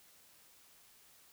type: silence
effects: white hiss -63 dBFS RMS until 1.32 s